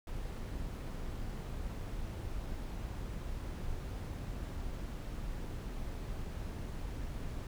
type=noise with amplitude modulation; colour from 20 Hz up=brown; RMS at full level=-39 dBFS; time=0.07-7.47 s; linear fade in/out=2 ms; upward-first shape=sine; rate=200 Hz; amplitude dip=25%; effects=none